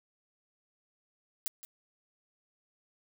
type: noise with echo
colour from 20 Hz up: blue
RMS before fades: -34 dBFS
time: 1.46-1.48 s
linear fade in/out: 0 ms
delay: 170 ms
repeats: 1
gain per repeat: -13 dB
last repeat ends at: 1.65 s
effects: none